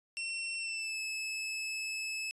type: tone with pitch glide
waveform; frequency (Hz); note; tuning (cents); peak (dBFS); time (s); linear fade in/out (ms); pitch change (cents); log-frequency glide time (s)
sawtooth; 2712 to 2602; E7 to E7; +49 to -23; -32; 0.17-2.31; 0; -72; 0.57-1
effects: resampled to 22050 Hz